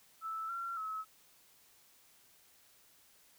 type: tone with pitch steps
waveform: sine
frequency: 1315 / 1367 / 1290 Hz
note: E6 / F6 / E6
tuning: -5 / -37 / -38 cents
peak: -37 dBFS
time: 0.21-1.05 s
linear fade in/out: 50 ms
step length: 280 ms
effects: white hiss -65 dBFS RMS until 3.38 s